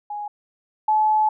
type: tone pair in turn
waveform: sine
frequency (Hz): 830.6 / 859.9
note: G#5 / A5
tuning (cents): 0 / -40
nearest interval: minor second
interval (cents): 60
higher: second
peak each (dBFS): -27 / -15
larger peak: second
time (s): 0.1-0.28 / 0.88-1.29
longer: second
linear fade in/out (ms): 5
effects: none